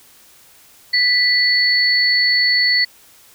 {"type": "tone pair together", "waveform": "sine", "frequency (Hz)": [1975.5, 4435], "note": ["B6", "C#8"], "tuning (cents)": [0, 0], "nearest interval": "octave + major second", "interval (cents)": 1400, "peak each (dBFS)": -15, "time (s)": [0.93, 2.85], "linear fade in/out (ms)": 10, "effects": ["white hiss -48 dBFS RMS until 3.34 s"]}